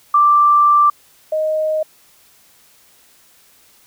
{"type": "tone pair in turn", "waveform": "sine", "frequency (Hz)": [1176, 623], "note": ["D6", "D#5"], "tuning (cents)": [2, 2], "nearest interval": "major seventh", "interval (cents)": 1100, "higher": "first", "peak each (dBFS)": [-8, -15], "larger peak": "first", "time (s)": [[0.14, 0.9], [1.32, 1.83]], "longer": "first", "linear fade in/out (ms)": 5, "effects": ["white hiss -51 dBFS RMS until 3.86 s"]}